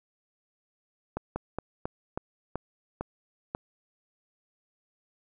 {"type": "slowing click train", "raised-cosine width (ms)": 1, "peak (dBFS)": -17, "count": 8, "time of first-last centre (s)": [1.17, 3.549], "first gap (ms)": 190, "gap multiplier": 1.19, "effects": []}